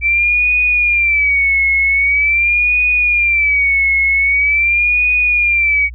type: tone with vibrato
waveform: sine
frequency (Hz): 2321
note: D7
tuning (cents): -21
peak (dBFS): -10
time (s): 0.01-5.9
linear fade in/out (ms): 50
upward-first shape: sine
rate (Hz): 0.44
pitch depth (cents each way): 110
effects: added 60 Hz sine -27 dBFS peak until 5.94 s